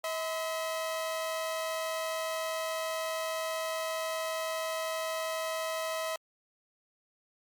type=tone pair together; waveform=sawtooth; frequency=641.9 / 1019 Hz; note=E5 / C6; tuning=-46 / -46 cents; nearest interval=minor sixth; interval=800 cents; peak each=-29 / -36 dBFS; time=0.04-6.16 s; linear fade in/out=2 ms; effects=Opus 48 kbps